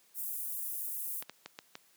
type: high-pass noise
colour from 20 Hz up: pink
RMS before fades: -38 dBFS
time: 0.14-1.24 s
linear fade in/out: 50 ms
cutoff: 11000 Hz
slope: 24 dB/octave
type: clicks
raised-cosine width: 0.2 ms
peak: -25 dBFS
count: 5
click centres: 1.225 / 1.296 / 1.46 / 1.589 / 1.754 s
effects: white hiss -66 dBFS RMS until 1.96 s + high-pass 150 Hz 12 dB/octave